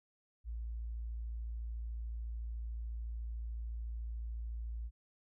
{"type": "tone", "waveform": "sine", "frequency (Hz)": 56.9, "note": "A#1", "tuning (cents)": -41, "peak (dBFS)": -38, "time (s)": [0.44, 4.91], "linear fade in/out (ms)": 50, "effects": []}